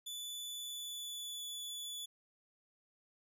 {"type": "tone with pitch glide", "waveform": "sawtooth", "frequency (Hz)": [3477, 3449], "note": ["A7", "A7"], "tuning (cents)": [-21, -35], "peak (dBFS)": -39, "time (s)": [0.06, 2.06], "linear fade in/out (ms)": 10, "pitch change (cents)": -14, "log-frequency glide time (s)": [0.46, 1.48], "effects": []}